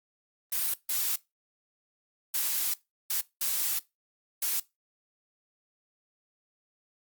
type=noise bursts at uneven times; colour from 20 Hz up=blue; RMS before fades=-29 dBFS; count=6; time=0.52-0.74 / 0.89-1.16 / 2.34-2.74 / 3.1-3.21 / 3.41-3.79 / 4.42-4.6 s; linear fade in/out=5 ms; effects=noise-tail reverb RT60 0.2 s tail -20 dB re dry + Opus 32 kbps